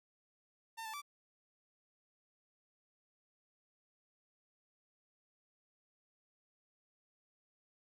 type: tone with pitch steps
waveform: sawtooth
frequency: 902 / 879 / 1162 Hz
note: A5 / A5 / D6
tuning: +43 / -2 / -19 cents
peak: -39 dBFS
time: 0.77-1.019 s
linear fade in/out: 20 ms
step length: 83 ms
effects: none